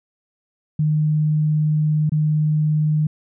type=tone with dropouts; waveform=sine; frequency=152.9 Hz; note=D#3; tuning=30 cents flat; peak=-15 dBFS; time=0.79-3.07 s; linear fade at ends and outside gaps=5 ms; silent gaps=2.095-2.119 s; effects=none